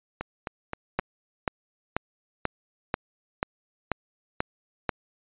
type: two click trains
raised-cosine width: 0.5 ms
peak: -16 / -9 dBFS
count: 4 / 9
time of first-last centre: 0.21-0.995 / 0.99-4.892 s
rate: 3.82 / 2.05 Hz
effects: resampled to 8000 Hz

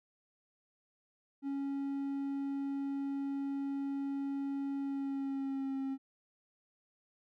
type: tone with pitch glide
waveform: triangle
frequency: 277.1 to 269.2 Hz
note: C#4 to C4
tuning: -1 to +49 cents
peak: -32 dBFS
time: 1.42-5.98 s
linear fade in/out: 50 ms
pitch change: -50 cents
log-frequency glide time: 4.79-5.8 s
effects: none

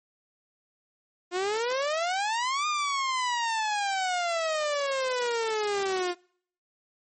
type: exponential two-way sweep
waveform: sawtooth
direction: up then down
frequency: 349.2 to 1227 to 349.2 Hz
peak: -22 dBFS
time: 1.31-6.15 s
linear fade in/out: 50 ms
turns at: 2.67 s
effects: noise-tail reverb RT60 0.6 s tail -26 dB re dry + MP3 32 kbps

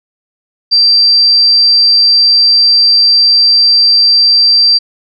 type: tone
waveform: sine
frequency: 4699 Hz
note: D8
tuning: in tune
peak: -4 dBFS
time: 0.71-4.79 s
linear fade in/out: 20 ms
effects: none

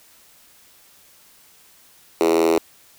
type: tone with high-pass filter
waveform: 5% pulse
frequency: 82.41 Hz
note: E2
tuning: in tune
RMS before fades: -17 dBFS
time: 2.21-2.58 s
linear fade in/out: 0 ms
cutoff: 370 Hz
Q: 7.6
effects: white hiss -52 dBFS RMS until 2.98 s

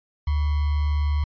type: tone with sample-and-hold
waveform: sine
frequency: 73.8 Hz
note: D2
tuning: 9 cents sharp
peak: -19 dBFS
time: 0.27-1.24 s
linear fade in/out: 5 ms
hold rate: 1050 Hz
effects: resampled to 11025 Hz

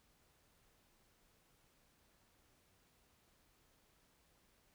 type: silence
effects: pink hiss -73 dBFS RMS until 4.74 s

